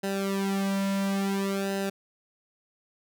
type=tone with flanger; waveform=sawtooth; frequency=196 Hz; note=G3; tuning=in tune; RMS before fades=-28 dBFS; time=0.03-1.9 s; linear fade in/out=10 ms; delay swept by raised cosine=0.88 to 2.48 ms; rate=0.58 Hz; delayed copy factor=-1; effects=none